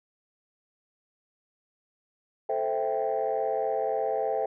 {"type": "chord", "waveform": "sine", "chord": "A minor seventh", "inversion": "none", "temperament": "equal", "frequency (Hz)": [440, 523.3, 659.3, 784], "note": ["A4", "C5", "E5", "G5"], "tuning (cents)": [0, 0, 0, 0], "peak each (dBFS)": -30, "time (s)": [2.49, 4.46], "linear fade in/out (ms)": 5, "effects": ["tanh soft clip ceiling -18 dBFS"]}